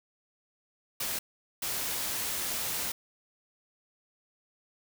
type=noise bursts at uneven times; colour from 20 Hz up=white; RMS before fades=-33 dBFS; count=2; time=1-1.19 / 1.62-2.92 s; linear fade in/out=5 ms; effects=none